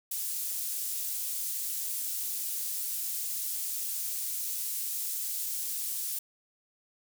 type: high-pass noise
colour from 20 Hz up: pink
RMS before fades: -34 dBFS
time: 0.11-6.19 s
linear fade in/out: 5 ms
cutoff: 9300 Hz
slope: 12 dB/octave
effects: none